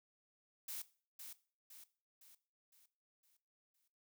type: noise with echo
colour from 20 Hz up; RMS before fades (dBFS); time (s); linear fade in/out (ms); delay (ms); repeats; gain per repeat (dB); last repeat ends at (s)
blue; -45; 0.68-0.82; 5; 510; 6; -6; 3.88
effects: noise-tail reverb RT60 0.4 s tail -17 dB re dry